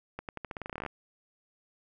accelerating click train, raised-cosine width 0.5 ms, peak -22 dBFS, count 17, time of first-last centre 0.19-0.863 s, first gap 98 ms, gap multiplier 0.87, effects none

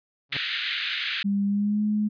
sawtooth tone with exponential growth, 138.59 Hz, C#3, in tune, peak -27 dBFS, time 0.29-0.37 s, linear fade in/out 5 ms, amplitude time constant 16 ms
white band-pass noise, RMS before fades -29 dBFS, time 0.32-1.23 s, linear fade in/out 5 ms, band 1500 to 4000 Hz, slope 48 dB/octave
sine tone with pitch glide, 200.2 to 210.9 Hz, G3 to G#3, +37 to +27 cents, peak -21 dBFS, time 1.24-2.09 s, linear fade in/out 20 ms, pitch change +90 cents, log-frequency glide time 1.46-1.82 s
effects resampled to 11025 Hz

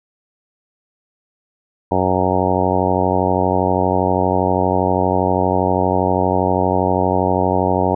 harmonic tone, 92.5 Hz, F#2, in tune, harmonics 1 / 2 / 3 / 4 / 5 / 6 / 7 / 8 / 9 / 10, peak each -23 / -23 / -23 / -23 / -23 / -23 / -23 / -23 / -23 / -23 dBFS, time 1.91-7.95 s, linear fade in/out 5 ms, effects none

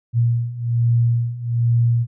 sine beating tone pair, 117.3 / 118.5 Hz, A#2 / A#2, +11 / +29 cents, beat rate 1.2 Hz, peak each -20 / -17 dBFS, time 0.13-2.07 s, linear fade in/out 50 ms, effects none

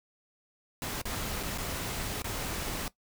pink noise with dropouts, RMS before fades -35 dBFS, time 0.82-2.88 s, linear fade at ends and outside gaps 1 ms, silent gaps 1.016-1.054 / 1.429-1.433 / 1.577-1.583 / 2.22-2.243 s, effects noise-tail reverb RT60 0.1 s tail -17 dB re dry

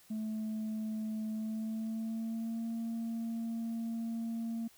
sine tone with pitch glide, 217.4 to 228.5 Hz, A3 to A#3, -21 to -34 cents, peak -32 dBFS, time 0.1-4.68 s, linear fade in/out 10 ms, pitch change +87 cents, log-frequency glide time 1.32-2.66 s, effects tanh soft clip ceiling -33 dBFS + white hiss -62 dBFS RMS until 4.77 s

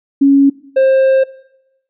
sine / triangle tone pair in turn, 277.2 / 530.9 Hz, C#4 / C5, 0 / +25 cents, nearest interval major seventh, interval 1125 cents, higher second, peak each -5 dBFS, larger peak neither, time 0.21-0.5 / 0.76-1.24 s, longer second, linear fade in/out 10 ms, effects noise-tail reverb RT60 0.9 s tail -21 dB re dry + resampled to 8000 Hz

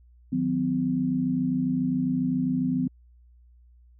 sine tone cluster, 154.8 / 182.2 / 254.8 Hz, D#3 / F#3 / C4, -9 / -26 / -46 cents, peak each -31 / -29 / -24 dBFS, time 0.32-2.88 s, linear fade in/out 10 ms, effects added 60 Hz sine -52 dBFS peak until 3.99 s

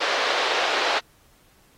pink band-pass noise, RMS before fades -24 dBFS, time 0-1 s, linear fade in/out 20 ms, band 470 to 4600 Hz, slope 24 dB/octave, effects pink hiss -59 dBFS RMS until 1.77 s + AAC 48 kbps

